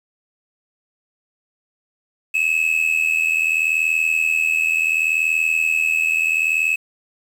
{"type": "tone with amplitude modulation", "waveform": "triangle", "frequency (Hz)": 2584, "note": "E7", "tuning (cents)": -35, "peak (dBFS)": -11, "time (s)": [2.34, 6.76], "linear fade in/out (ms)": 10, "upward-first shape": "sine", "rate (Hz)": 80.7, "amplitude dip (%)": 75, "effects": ["7-bit"]}